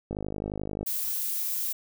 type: click train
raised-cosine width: 2 ms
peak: -19 dBFS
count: 38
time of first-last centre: 0.11-0.83 s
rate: 51.4 Hz
type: noise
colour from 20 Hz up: violet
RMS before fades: -30 dBFS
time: 0.86-1.73 s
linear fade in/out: 10 ms
effects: none